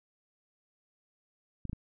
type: clicks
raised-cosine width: 5 ms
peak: -25 dBFS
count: 3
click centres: 1.653 / 1.696 / 1.731 s
effects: none